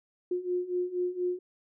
sine beating tone pair, 356.4 / 360.6 Hz, F4 / F#4, +35 / -45 cents, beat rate 4.2 Hz, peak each -33 / -30 dBFS, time 0.31-1.39 s, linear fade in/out 5 ms, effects none

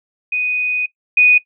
sine tone pair in turn, 2489 / 2480 Hz, D#7 / D#7, 0 / -6 cents, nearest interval unison, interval 6 cents, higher first, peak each -16 / -7 dBFS, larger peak second, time 0.32-0.86 / 1.17-1.38 s, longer first, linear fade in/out 5 ms, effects noise-tail reverb RT60 0.1 s tail -19 dB re dry

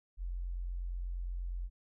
sine tone, 44.21 Hz, F1, 22 cents sharp, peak -35 dBFS, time 0.17-1.7 s, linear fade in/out 50 ms, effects none

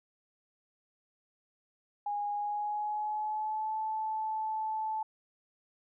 sine tone with pitch glide, 823 to 871.9 Hz, G#5 to A5, -16 to -16 cents, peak -31 dBFS, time 2.06-5.03 s, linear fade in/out 5 ms, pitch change +100 cents, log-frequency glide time 2.32-3.77 s, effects none

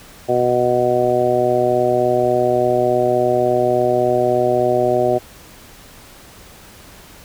harmonic tone, 123.47 Hz, B2, in tune, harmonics 1 / 2 / 3 / 4 / 5 / 6, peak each -27 / -26 / -18 / -23 / -17 / -21 dBFS, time 0.28-5.19 s, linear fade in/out 20 ms, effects pink hiss -42 dBFS RMS until 7.24 s

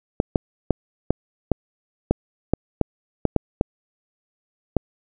clicks, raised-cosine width 2 ms, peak -3 dBFS, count 12, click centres 0.201 / 0.358 / 0.707 / 1.106 / 1.517 / 2.11 / 2.536 / 2.813 / 3.253 / 3.363 / 3.611 / 4.767 s, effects none

